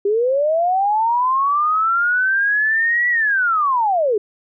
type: linear two-way sweep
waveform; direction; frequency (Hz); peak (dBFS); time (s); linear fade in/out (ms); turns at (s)
sine; up then down; 392 to 1958 to 392; -14; 0.05-4.18; 5; 3.09
effects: none